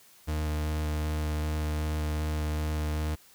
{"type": "tone with vibrato", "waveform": "40% pulse", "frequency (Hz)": 76.5, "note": "D#2", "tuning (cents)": -29, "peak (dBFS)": -27, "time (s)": [0.27, 3.16], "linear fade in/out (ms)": 20, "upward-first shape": "square", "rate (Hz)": 2.6, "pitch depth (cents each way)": 8, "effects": ["white hiss -57 dBFS RMS until 3.34 s"]}